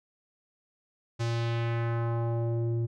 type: tone with low-pass filter sweep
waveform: square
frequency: 116.54 Hz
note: A#2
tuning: in tune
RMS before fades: -29 dBFS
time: 1.19-2.87 s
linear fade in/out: 20 ms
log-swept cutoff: 6300 to 270 Hz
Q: 1.4
effects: none